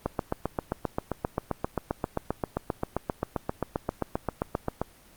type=click train; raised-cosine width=1 ms; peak=-12 dBFS; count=37; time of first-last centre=0.06-4.816 s; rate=7.57 Hz; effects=pink hiss -55 dBFS RMS until 5.16 s + Opus 24 kbps